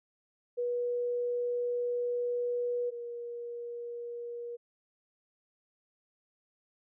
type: tone pair in turn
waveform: sine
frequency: 485.3 / 475.6 Hz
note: B4 / A#4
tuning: -30 / +35 cents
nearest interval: unison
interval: 35 cents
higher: first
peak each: -29 / -37 dBFS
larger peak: first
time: 0.57-2.91 / 2.91-4.57 s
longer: first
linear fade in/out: 20 ms
effects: none